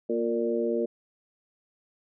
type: harmonic tone with a mistuned harmonic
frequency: 117.4 Hz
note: A#2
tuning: 13 cents sharp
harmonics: 2 / 3 / 4 / 5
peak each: -31 / -29 / -28 / -33 dBFS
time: 0.09-0.86 s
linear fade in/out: 10 ms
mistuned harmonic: 4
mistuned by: -23 cents
effects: none